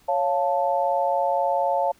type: chord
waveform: sine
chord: Db augmented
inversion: none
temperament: equal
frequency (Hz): 554.4 / 698.5 / 880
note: Db5 / F5 / A5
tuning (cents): 0 / 0 / 0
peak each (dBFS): -24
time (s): 0.08-1.92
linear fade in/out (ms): 10
effects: pink hiss -58 dBFS RMS until 1.99 s